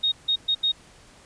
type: tone bursts at uneven times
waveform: sine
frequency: 3729 Hz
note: A#7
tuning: in tune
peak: -19 dBFS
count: 4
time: 0.03-0.12 / 0.28-0.36 / 0.48-0.55 / 0.63-0.72 s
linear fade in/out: 10 ms
effects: pink hiss -52 dBFS RMS until 1.25 s + resampled to 22050 Hz